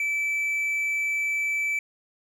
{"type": "tone", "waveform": "triangle", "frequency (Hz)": 2315, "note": "D7", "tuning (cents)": -25, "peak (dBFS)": -22, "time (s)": [0, 1.79], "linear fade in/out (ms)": 2, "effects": []}